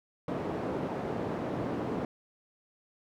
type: band-pass noise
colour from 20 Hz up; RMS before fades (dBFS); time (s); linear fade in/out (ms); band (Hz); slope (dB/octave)
white; -34; 0.28-2.05; 2; 130 to 490; 12
effects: none